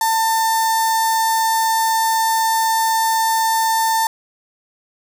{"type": "tone with notch filter", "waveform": "sawtooth", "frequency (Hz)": 896, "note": "A5", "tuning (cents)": 31, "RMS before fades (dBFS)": -17, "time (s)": [0.01, 4.07], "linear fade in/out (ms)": 2, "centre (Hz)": 2600, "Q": 0.76, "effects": []}